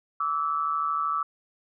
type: tone pair together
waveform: sine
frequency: 1156 / 1308.9 Hz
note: D6 / E6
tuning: -28 / -13 cents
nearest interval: major second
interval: 215 cents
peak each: -27 dBFS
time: 0.2-1.23 s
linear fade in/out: 5 ms
effects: none